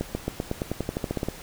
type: accelerating click train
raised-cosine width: 2 ms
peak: -13 dBFS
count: 15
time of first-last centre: 0.01-1.286 s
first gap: 140 ms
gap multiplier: 0.93
effects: pink hiss -43 dBFS RMS until 1.42 s